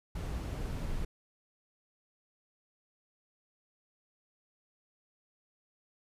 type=noise; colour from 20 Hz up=brown; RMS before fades=-36 dBFS; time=0.15-1.05 s; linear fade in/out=5 ms; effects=resampled to 32000 Hz